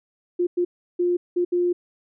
sine tone bursts at uneven times, 353.1 Hz, F4, 19 cents sharp, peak -18 dBFS, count 5, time 0.39-0.47 / 0.57-0.65 / 0.99-1.17 / 1.36-1.45 / 1.52-1.73 s, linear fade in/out 10 ms, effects none

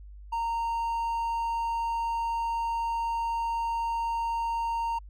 triangle tone, 924 Hz, A#5, 16 cents flat, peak -25 dBFS, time 0.32-4.99 s, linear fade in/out 10 ms, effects added 50 Hz sine -43 dBFS peak until 5.09 s

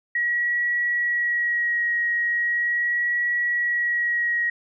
sine tone with vibrato, 1909 Hz, A#6, 41 cents sharp, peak -20 dBFS, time 0.15-4.5 s, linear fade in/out 5 ms, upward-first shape sine, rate 0.39 Hz, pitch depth 15 cents each way, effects none

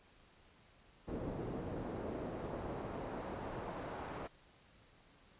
brown noise with band-pass filter sweep, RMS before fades -43 dBFS, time 1.07-4.28 s, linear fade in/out 20 ms, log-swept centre 370 to 950 Hz, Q 0.89, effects pink hiss -65 dBFS RMS until 5.39 s + resampled to 8000 Hz

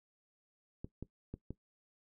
clicks, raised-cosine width 3 ms, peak -29 dBFS, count 4, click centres 0.845 / 1.026 / 1.34 / 1.506 s, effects noise-tail reverb RT60 0.1 s tail -17 dB re dry

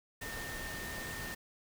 sine tone in noise, 1820 Hz, A#6, 42 cents flat, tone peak -43 dBFS, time 0.21-1.35 s, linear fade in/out 10 ms, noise pink, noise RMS -43 dBFS, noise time 0.21-1.35 s, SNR -3 dB, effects none

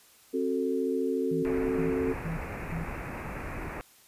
sine chord, F# diminished, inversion second, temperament just, 266.4 / 370 / 444 Hz, C4 / F#4 / A4, +31 / 0 / +16 cents, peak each -30 / -31 / -30 dBFS, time 0.33-2.14 s, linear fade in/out 20 ms
sine tone bursts, 163.6 Hz, E3, 13 cents flat, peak -32 dBFS, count 4, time 1.31-2.84 s, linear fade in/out 5 ms, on 120 ms, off 350 ms
pink low-pass noise, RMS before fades -37 dBFS, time 1.45-3.81 s, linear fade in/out 0 ms, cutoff 2600 Hz, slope 96 dB/octave
effects white hiss -58 dBFS RMS until 4.07 s + resampled to 32000 Hz

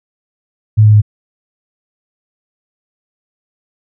sine tone with pitch steps, 107.7 / 106.52 / 105.36 Hz, A2 / G#2 / G#2, -37 / +44 / +25 cents, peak -3 dBFS, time 0.77-1.019 s, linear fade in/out 20 ms, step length 83 ms, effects none

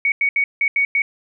sine tone bursts at uneven times, 2236 Hz, C#7, 14 cents sharp, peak -14 dBFS, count 6, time 0.05-0.12 / 0.21-0.29 / 0.36-0.44 / 0.61-0.68 / 0.76-0.85 / 0.95-1.02 s, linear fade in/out 2 ms, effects none

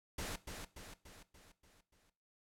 pink noise with echo, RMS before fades -42 dBFS, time 0.18-0.36 s, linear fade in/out 5 ms, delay 290 ms, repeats 6, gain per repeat -5 dB, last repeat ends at 2.1 s, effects noise-tail reverb RT60 0.4 s tail -17 dB re dry + low-pass 12000 Hz 12 dB/octave

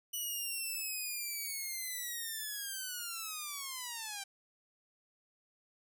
5% pulse linear sweep, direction down, 2960 to 777 Hz, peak -28 dBFS, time 0.13-4.24 s, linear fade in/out 10 ms, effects none

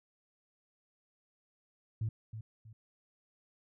sine tone with echo, 110 Hz, A2, in tune, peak -30 dBFS, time 2.01-2.09 s, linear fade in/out 5 ms, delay 320 ms, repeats 2, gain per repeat -10 dB, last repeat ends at 2.73 s, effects tanh soft clip ceiling -27 dBFS

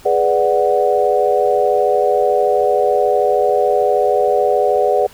sine chord, G# half-diminished seventh, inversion none, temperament equal, 415.3 / 493.9 / 587.3 / 740 Hz, G#4 / B4 / D5 / F#5, 0 / 0 / 0 / 0 cents, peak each -17 dBFS, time 0.05-5.07 s, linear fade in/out 10 ms, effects pink hiss -43 dBFS RMS until 5.13 s

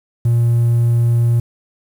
triangle tone, 118 Hz, A#2, 22 cents sharp, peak -8 dBFS, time 0.25-1.4 s, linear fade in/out 5 ms, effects tanh soft clip ceiling -5 dBFS + 7-bit

